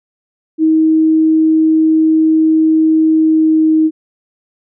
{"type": "tone with pitch glide", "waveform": "sine", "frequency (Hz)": [317, 315], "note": ["D#4", "D#4"], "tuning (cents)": [32, 21], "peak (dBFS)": -7, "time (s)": [0.58, 3.91], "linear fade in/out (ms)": 50, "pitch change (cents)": -11, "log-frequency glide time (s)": [3.1, 3.72], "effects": []}